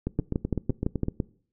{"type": "two click trains", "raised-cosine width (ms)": 3, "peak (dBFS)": [-12, -14], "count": [7, 9], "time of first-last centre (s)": [[0.19, 1.202], [0.07, 1.084]], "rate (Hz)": [5.93, 7.89], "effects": ["noise-tail reverb RT60 0.5 s tail -22 dB re dry"]}